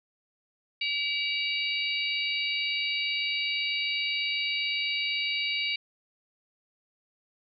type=harmonic tone with a mistuned harmonic; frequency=766 Hz; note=G5; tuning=40 cents flat; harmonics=3 / 4 / 5 / 6; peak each=-30 / -32 / -34 / -36 dBFS; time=0.81-5.76 s; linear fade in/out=5 ms; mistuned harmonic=4; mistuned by=-130 cents; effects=none

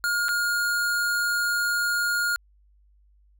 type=tone with dropouts; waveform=square; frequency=1423 Hz; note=F6; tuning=32 cents sharp; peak=-23 dBFS; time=0.04-2.36 s; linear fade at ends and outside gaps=0 ms; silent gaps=0.284-0.29 s; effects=added 50 Hz sine -56 dBFS peak until 3.39 s

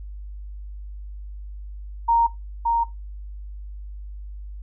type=tone with echo; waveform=sine; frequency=930 Hz; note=A#5; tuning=4 cents flat; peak=-15 dBFS; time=2.08-2.27 s; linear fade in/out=10 ms; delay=570 ms; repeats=1; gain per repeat=-3 dB; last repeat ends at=2.84 s; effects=noise-tail reverb RT60 0.2 s tail -18 dB re dry + added 50 Hz sine -33 dBFS peak until 4.62 s

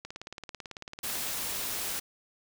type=click train; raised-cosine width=0.2 ms; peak=-23 dBFS; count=23; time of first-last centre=0.05-1.265 s; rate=18.1 Hz
type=noise; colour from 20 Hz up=white; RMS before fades=-34 dBFS; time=1.03-2 s; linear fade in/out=10 ms
effects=none

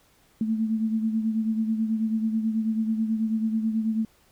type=beating tone pair; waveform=sine; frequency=220 / 229.2 Hz; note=A3 / A#3; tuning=0 / -29 cents; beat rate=9.2 Hz; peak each=-23 / -31 dBFS; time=0.41-4.05 s; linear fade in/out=2 ms; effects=pink hiss -61 dBFS RMS until 4.31 s

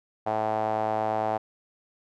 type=tone with band-pass filter; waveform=sawtooth; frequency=108.9 Hz; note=A2; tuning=17 cents flat; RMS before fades=-27 dBFS; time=0.26-1.38 s; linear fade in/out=10 ms; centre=740 Hz; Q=4.5; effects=none

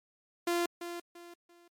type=tone with echo; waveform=sawtooth; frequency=345.5 Hz; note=F4; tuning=19 cents flat; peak=-24 dBFS; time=0.47-0.66 s; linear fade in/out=5 ms; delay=340 ms; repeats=3; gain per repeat=-10 dB; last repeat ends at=1.68 s; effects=MP3 64 kbps

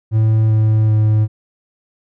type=tone with pitch steps; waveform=triangle; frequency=110 / 108.93 / 107.86 Hz; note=A2 / A2 / A2; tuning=0 / -17 / -34 cents; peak=-8 dBFS; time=0.11-1.28 s; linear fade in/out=50 ms; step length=390 ms; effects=none

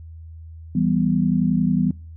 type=chord; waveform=sine; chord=E minor; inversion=none; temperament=equal; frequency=164.81 / 196 / 246.9 Hz; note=E3 / G3 / B3; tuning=0 / 0 / 0 cents; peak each=-21 dBFS; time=0.75-1.91 s; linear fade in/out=5 ms; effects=noise-tail reverb RT60 0.4 s tail -23 dB re dry + added 81 Hz sine -36 dBFS peak until 2.16 s

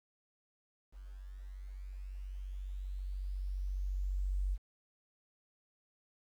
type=tone with level ramp; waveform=sine; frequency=47.26 Hz; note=F#1; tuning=37 cents sharp; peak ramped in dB=-46 to -30 dBFS; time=0.92-4.58 s; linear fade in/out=50 ms; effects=11-bit

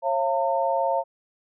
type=tone cluster; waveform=sine; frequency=543 / 682 / 907 Hz; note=C#5 / F5 / A#5; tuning=-36 / -41 / -48 cents; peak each=-25 dBFS; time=0.02-1.04 s; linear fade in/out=50 ms; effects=none

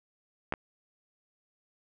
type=clicks; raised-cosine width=0.5 ms; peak=-14 / -19 dBFS; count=2; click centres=0.524 / 0.538 s; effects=none

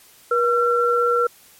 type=tone pair together; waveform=sine; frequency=480 / 1357.6 Hz; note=B4 / F6; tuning=-49 / -49 cents; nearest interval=octave + tritone; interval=1800 cents; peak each=-18 dBFS; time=0.31-1.27 s; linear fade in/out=5 ms; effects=white hiss -50 dBFS RMS until 1.59 s + MP3 64 kbps

